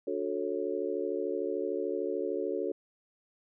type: chord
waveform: sine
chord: D major seventh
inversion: none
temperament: just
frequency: 293.7 / 367.1 / 440.5 / 550.6 Hz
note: D4 / F#4 / A4 / C#5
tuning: 0 / -14 / +2 / -12 cents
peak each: -38 / -34 / -34 / -37 dBFS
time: 0.07-2.72 s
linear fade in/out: 5 ms
effects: none